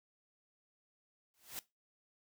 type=noise with exponential growth; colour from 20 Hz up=white; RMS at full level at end=-40 dBFS; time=1.34-1.59 s; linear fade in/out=0 ms; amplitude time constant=53 ms; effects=noise-tail reverb RT60 0.2 s tail -18 dB re dry